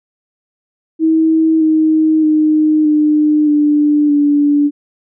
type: tone with pitch steps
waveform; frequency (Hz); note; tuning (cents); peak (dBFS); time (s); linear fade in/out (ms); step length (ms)
sine; 320.4 / 314.2 / 308.1 / 302.1 / 296.2 / 290.4; E4 / D#4 / D#4 / D4 / D4 / D4; -49 / +17 / -17 / +49 / +15 / -19; -8; 0.99-4.71; 50; 620
effects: none